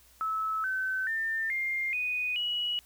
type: tone with pitch steps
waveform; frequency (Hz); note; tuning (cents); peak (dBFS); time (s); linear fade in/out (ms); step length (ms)
sine; 1301 / 1529.4 / 1797.9 / 2113 / 2484 / 2921; E6 / G6 / A6 / C7 / D#7 / F#7; -23 / -43 / +37 / +16 / -3 / -23; -28; 0.21-2.79; 0; 430
effects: added 60 Hz sine -63 dBFS peak until 2.85 s + white hiss -60 dBFS RMS until 2.85 s